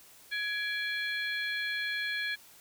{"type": "harmonic tone with a mistuned harmonic", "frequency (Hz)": 837, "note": "G#5", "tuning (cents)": 13, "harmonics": [2, 3, 4, 5], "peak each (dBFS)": [-33, -37, -39, -41], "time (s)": [0.31, 2.36], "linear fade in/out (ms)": 20, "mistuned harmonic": 3, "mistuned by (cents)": -120, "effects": ["white hiss -56 dBFS RMS until 2.6 s"]}